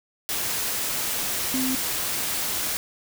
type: tone in noise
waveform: sine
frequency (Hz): 259.4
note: C4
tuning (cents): -15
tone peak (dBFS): -24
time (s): 1.54-1.75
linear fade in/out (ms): 0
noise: white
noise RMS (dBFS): -27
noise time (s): 0.29-2.77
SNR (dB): 0
effects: none